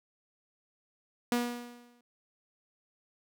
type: tone with exponential decay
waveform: sawtooth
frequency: 241.2 Hz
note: B3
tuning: 41 cents flat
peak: -21 dBFS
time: 1.32-2.01 s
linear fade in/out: 2 ms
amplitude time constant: 150 ms
effects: none